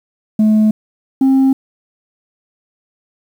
sine tone pair in turn, 215.4 / 266.9 Hz, A3 / C4, -37 / +35 cents, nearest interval major third, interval 372 cents, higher second, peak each -5 dBFS, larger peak neither, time 0.39-0.71 / 1.21-1.53 s, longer neither, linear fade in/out 5 ms, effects tanh soft clip ceiling -7 dBFS + 7-bit

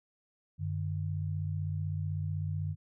sine tone pair together, 95.19 / 151.1 Hz, F#2 / D3, +50 / +50 cents, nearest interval minor sixth, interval 800 cents, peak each -33 / -35 dBFS, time 0.58-2.76 s, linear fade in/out 50 ms, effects none

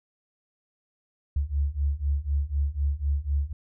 sine beating tone pair, 69.3 / 73.3 Hz, C#2 / D2, 0 / -3 cents, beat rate 4 Hz, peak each -27 / -26 dBFS, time 1.36-3.53 s, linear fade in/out 5 ms, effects none

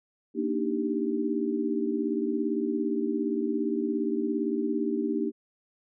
sine chord, Eb major seventh, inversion second, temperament equal, 233.1 / 293.7 / 311.1 / 392 Hz, Bb3 / D4 / Eb4 / G4, 0 / 0 / 0 / 0 cents, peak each -31 dBFS, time 0.34-5.32 s, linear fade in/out 50 ms, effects none

